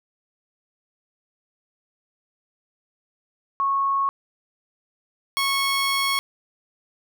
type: tone pair in turn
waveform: sine / 15% pulse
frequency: 1100 / 1100 Hz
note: C#6 / C#6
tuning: -14 / -14 cents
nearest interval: unison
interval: 0 cents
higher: neither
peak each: -19 / -14 dBFS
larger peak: second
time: 3.6-4.09 / 5.37-6.19 s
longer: second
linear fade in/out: 0 ms
effects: none